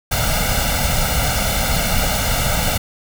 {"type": "noise with comb filter", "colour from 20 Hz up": "pink", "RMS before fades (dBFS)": -18, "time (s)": [0.11, 2.78], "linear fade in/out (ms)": 10, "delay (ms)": 1.4, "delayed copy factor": 0.9, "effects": []}